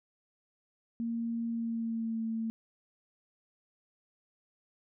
sine tone with pitch glide, 231.4 to 224.8 Hz, A#3 to A3, -13 to +37 cents, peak -31 dBFS, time 1-2.5 s, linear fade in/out 0 ms, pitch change -50 cents, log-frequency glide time 1.48-2.23 s, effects none

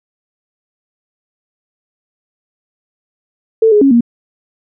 sine tone with pitch steps, 446.2 / 417.8 / 274.4 / 235.9 Hz, A4 / G#4 / C#4 / A#3, +24 / +10 / -17 / +21 cents, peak -5 dBFS, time 3.62-4.008 s, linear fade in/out 5 ms, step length 97 ms, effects none

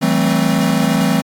square chord, A minor seventh, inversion second, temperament equal with one note detuned, 164.81 / 191.19 / 220 / 261.6 Hz, E3 / G3 / A3 / C4, 0 / -43 / 0 / 0 cents, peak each -19 dBFS, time 0.01-1.22 s, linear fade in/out 20 ms, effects AAC 64 kbps

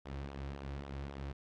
sawtooth tone with flanger, 69.3 Hz, C#2, in tune, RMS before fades -43 dBFS, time 0.05-1.33 s, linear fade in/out 10 ms, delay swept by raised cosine 0.43 to 4.93 ms, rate 3.7 Hz, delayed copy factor -0.55, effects low-pass 4000 Hz 12 dB/octave

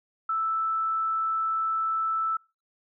sine tone, 1318.5 Hz, E6, in tune, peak -24 dBFS, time 0.29-2.37 s, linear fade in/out 5 ms, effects noise-tail reverb RT60 0.3 s tail -26 dB re dry

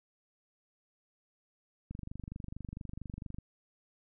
click train, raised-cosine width 5 ms, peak -29 dBFS, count 37, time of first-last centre 1.91-3.385 s, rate 24.4 Hz, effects none

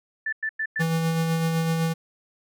sine tone bursts, 1760 Hz, A6, in tune, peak -24 dBFS, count 4, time 0.26-0.824 s, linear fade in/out 5 ms, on 66 ms, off 100 ms
square tone with tremolo, 163.7 Hz, E3, 12 cents flat, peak -21 dBFS, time 0.79-1.94 s, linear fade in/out 20 ms, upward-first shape sine, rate 7.9 Hz, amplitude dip 30%
effects none

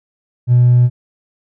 sine tone with hard clipping, 122.7 Hz, B2, 11 cents flat, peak -7 dBFS, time 0.47-0.9 s, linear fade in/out 50 ms, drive 1 dB, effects none

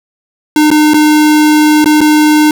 square tone with dropouts, 303.6 Hz, D#4, 42 cents flat, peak -5 dBFS, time 0.56-2.51 s, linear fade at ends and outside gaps 2 ms, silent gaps 0.704-0.713 / 0.936-0.942 / 1.844-1.858 / 2.007-2.013 s, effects none

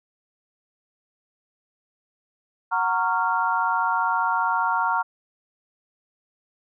sine chord, Gb major seventh, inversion none, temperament just, 740 / 925 / 1110 / 1387.5 Hz, Gb5 / Bb5 / Db6 / F6, 0 / -14 / +2 / -12 cents, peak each -29 / -23 / -27 / -25 dBFS, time 2.71-5.03 s, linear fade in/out 20 ms, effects none

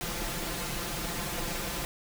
pink noise with comb filter, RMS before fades -34 dBFS, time 0.01-1.85 s, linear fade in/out 0 ms, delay 5.8 ms, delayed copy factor +0.8, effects none

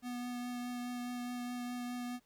square tone with vibrato, 245 Hz, B3, 14 cents flat, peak -39 dBFS, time 0.02-2.2 s, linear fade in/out 50 ms, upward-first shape triangle, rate 4.8 Hz, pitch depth 13 cents each way, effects pink hiss -73 dBFS RMS until 2.25 s

